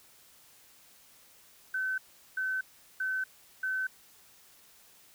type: tone bursts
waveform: sine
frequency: 1526 Hz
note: G6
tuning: 47 cents flat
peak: -29 dBFS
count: 4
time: 1.74-3.87 s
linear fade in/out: 5 ms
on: 240 ms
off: 390 ms
effects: white hiss -59 dBFS RMS until 5.14 s